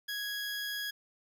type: tone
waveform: 20% pulse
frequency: 1661.2 Hz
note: G#6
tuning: in tune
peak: -30 dBFS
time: 0.08-0.91 s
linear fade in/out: 10 ms
effects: none